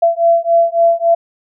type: beating tone pair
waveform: sine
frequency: 673 / 676.6 Hz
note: E5 / E5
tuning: +36 / +45 cents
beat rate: 3.6 Hz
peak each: -12 dBFS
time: 0.02-1.15 s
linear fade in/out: 10 ms
effects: none